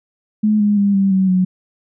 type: tone with pitch steps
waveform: sine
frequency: 213 / 206.9 / 201 / 195.32 / 189.76 / 184.36 Hz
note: G#3 / G#3 / G3 / G3 / F#3 / F#3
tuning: +44 / -6 / +44 / -6 / +44 / -6 cents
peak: -11 dBFS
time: 0.43-1.45 s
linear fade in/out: 10 ms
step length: 170 ms
effects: none